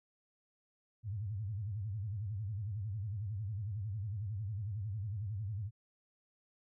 sine tone with vibrato, 103.2 Hz, G#2, 10 cents flat, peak -36 dBFS, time 1.03-5.71 s, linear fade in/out 50 ms, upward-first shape sine, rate 11 Hz, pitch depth 180 cents each way, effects none

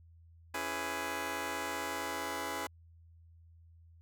10% pulse chord, C# minor seventh, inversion none, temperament just, 277.2 / 332.6 / 415.8 / 498.9 Hz, C#4 / E4 / G#4 / B4, 0 / +16 / +2 / +17 cents, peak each -34 dBFS, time 0.54-2.67 s, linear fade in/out 5 ms, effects added 83 Hz sine -56 dBFS peak until 4.01 s

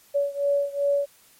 sine beating tone pair, 566 / 568.6 Hz, C#5 / C#5, +36 / +44 cents, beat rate 2.6 Hz, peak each -23 / -25 dBFS, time 0.14-1.06 s, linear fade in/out 20 ms, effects white hiss -56 dBFS RMS until 1.39 s + MP3 64 kbps

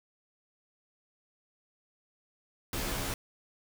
pink noise with comb filter, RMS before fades -34 dBFS, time 2.73-3.14 s, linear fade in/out 2 ms, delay 13 ms, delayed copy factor -1, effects none

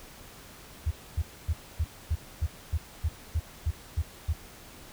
sine tone bursts, 78.8 Hz, D#2, 23 cents sharp, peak -23 dBFS, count 12, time 0.86-4.332 s, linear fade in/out 10 ms, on 51 ms, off 260 ms, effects pink hiss -49 dBFS RMS until 4.92 s

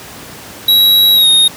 square tone with pitch glide, 3870 to 3717 Hz, B7 to A#7, -36 to -6 cents, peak -6 dBFS, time 0.68-1.48 s, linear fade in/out 5 ms, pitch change -70 cents, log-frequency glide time 1.14-1.28 s, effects pink hiss -31 dBFS RMS until 1.56 s + high-pass 100 Hz 12 dB/octave

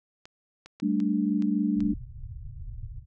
clicks, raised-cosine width 0.2 ms, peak -28 dBFS, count 6, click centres 0.255 / 0.66 / 0.8 / 1.002 / 1.423 / 1.805 s
sine chord, G suspended second, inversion none, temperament equal, 196 / 220 / 293.7 Hz, G3 / A3 / D4, 0 / 0 / 0 cents, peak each -27 dBFS, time 0.82-1.94 s, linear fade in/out 10 ms
pink low-pass noise, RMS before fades -39 dBFS, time 1.75-3.06 s, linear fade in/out 50 ms, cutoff 140 Hz, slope 96 dB/octave
effects none

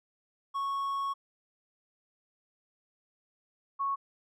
triangle / sine tone pair in turn, 1105 / 1105 Hz, C#6 / C#6, -6 / -6 cents, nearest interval unison, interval 0 cents, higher neither, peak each -28 dBFS, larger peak neither, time 0.54-1.14 / 3.79-3.96 s, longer first, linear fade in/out 20 ms, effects none

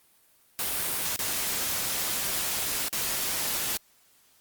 white noise with dropouts, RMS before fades -29 dBFS, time 0.59-3.77 s, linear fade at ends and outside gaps 0 ms, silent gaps 1.161-1.191 / 2.884-2.928 s, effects white hiss -62 dBFS RMS until 4.4 s + Opus 32 kbps

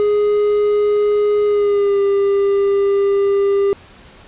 triangle tone with pitch glide, 415.3 to 398.6 Hz, G#4 to G4, 0 to +29 cents, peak -10 dBFS, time 0-3.73 s, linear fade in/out 0 ms, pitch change -71 cents, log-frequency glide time 1.45-2 s, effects pink hiss -43 dBFS RMS until 4.27 s + resampled to 8000 Hz

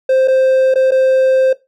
triangle tone with dropouts, 524 Hz, C5, 2 cents sharp, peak -7 dBFS, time 0.09-1.53 s, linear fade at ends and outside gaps 5 ms, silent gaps 0.276-0.281 / 0.741-0.756 / 0.909-0.918 s, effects noise-tail reverb RT60 0.2 s tail -17 dB re dry

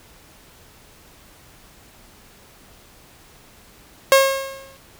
sawtooth tone with exponential decay, 541 Hz, C#5, 42 cents flat, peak -4 dBFS, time 4.12-4.77 s, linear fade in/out 1 ms, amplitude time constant 140 ms, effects pink hiss -49 dBFS RMS until 4.99 s

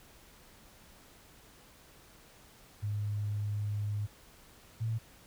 sine tone pair in turn, 103.83 / 112.5 Hz, G#2 / A2, 0 / +39 cents, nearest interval minor second, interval 139 cents, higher second, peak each -31 / -30 dBFS, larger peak second, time 2.82-4.07 / 4.8-4.99 s, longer first, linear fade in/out 20 ms, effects pink hiss -58 dBFS RMS until 5.26 s

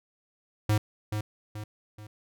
square tone with echo, 106 Hz, G#2, 36 cents sharp, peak -22 dBFS, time 0.69-0.78 s, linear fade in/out 5 ms, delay 430 ms, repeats 3, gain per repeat -7 dB, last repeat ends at 2.07 s, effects none

